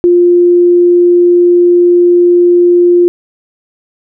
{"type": "tone", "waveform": "sine", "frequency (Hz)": 351.1, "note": "F4", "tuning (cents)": 9, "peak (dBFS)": -3, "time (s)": [0.04, 3.08], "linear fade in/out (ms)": 0, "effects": []}